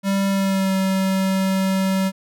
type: tone with pitch glide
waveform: square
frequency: 196 to 191.08 Hz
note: G3 to G3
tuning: 0 to -44 cents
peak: -18 dBFS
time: 0.03-2.12 s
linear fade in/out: 50 ms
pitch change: -44 cents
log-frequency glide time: 0.29-0.74 s
effects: none